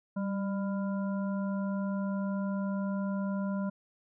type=harmonic tone with a mistuned harmonic; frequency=199.9 Hz; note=G3; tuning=34 cents sharp; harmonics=1 / 3 / 5 / 7; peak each=-30 / -40 / -44 / -47 dBFS; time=0.16-3.7 s; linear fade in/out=10 ms; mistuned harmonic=1; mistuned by=-41 cents; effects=none